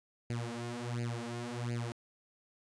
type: tone with flanger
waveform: sawtooth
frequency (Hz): 119.2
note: A#2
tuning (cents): +39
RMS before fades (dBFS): -38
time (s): 0.3-1.92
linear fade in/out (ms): 0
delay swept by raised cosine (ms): 0.43 to 5.63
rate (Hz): 1.4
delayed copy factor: +1
effects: resampled to 22050 Hz